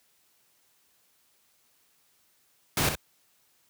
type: noise with echo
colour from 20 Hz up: pink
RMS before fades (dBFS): -25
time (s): 2.77-2.89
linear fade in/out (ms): 2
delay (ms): 63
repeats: 1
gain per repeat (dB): -7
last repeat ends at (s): 2.953
effects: white hiss -67 dBFS RMS until 3.69 s + high-pass 60 Hz 12 dB/octave